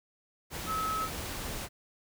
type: tone in noise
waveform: sine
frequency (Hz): 1292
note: E6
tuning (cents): -35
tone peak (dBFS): -30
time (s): 0.66-1.09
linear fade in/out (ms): 50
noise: pink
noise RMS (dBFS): -38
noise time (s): 0.5-1.69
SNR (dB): +5
effects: none